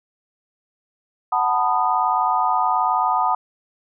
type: chord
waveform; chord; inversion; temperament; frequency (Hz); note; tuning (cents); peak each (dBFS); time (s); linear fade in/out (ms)
sine; B dominant seventh; second; just; 740.8 / 889 / 987.8 / 1234.7; F#5 / A5 / B5 / D#6; +2 / +18 / 0 / -14; -22; 1.32-3.35; 5
effects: none